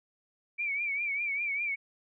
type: tone with vibrato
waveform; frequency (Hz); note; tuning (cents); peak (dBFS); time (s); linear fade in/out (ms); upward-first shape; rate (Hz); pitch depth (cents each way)
sine; 2305; D7; -33; -29; 0.58-1.76; 20; triangle; 5; 98
effects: none